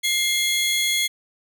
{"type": "tone pair together", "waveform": "sawtooth", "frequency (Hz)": [2111, 3351], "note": ["C7", "G#7"], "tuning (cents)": [15, 15], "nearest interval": "minor sixth", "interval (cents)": 800, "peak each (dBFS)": -19, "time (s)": [0.03, 1.08], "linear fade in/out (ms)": 20, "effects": []}